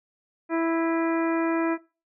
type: harmonic tone with a mistuned harmonic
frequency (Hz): 329.6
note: E4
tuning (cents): 0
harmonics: 1 / 2 / 3 / 4 / 5 / 6 / 7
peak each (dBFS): -23 / -29 / -33 / -35 / -37 / -39 / -40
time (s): 0.49-1.78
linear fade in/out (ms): 50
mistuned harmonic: 7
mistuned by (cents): +70
effects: noise-tail reverb RT60 0.3 s tail -19 dB re dry